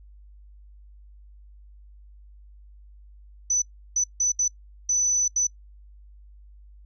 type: tone bursts at uneven times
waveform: sine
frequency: 5990 Hz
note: F#8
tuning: 20 cents sharp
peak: -19 dBFS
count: 6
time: 3.5-3.62 / 3.96-4.04 / 4.2-4.32 / 4.39-4.48 / 4.89-5.28 / 5.36-5.47 s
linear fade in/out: 5 ms
effects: noise-tail reverb RT60 0.1 s tail -23 dB re dry + added 50 Hz sine -46 dBFS peak until 6.85 s